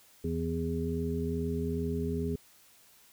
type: harmonic tone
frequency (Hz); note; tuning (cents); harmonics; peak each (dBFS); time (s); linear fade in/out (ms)
82.41; E2; 0; 1 / 2 / 3 / 5; -35 / -35 / -35 / -35; 0.24-2.36; 5
effects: white hiss -60 dBFS RMS until 3.12 s